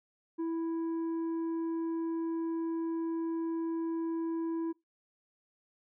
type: tone with tanh clipping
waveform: sine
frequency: 329.4 Hz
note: E4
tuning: 1 cent flat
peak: -32 dBFS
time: 0.38-4.73 s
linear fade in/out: 20 ms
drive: 5 dB
effects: noise-tail reverb RT60 0.2 s tail -23 dB re dry